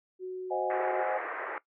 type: tone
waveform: sine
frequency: 370 Hz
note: F#4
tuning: in tune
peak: -34 dBFS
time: 0.19-1.06 s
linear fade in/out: 50 ms
type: chord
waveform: sine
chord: Ab dominant seventh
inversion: first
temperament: equal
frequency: 523.3 / 622.3 / 740 / 830.6 Hz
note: C5 / Eb5 / Gb5 / Ab5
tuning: 0 / 0 / 0 / 0 cents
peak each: -34 dBFS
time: 0.5-1.19 s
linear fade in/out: 20 ms
type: band-pass noise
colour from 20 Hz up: white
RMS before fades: -37 dBFS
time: 0.7-1.58 s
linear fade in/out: 2 ms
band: 350 to 2000 Hz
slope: 48 dB/octave
effects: noise-tail reverb RT60 0.1 s tail -18 dB re dry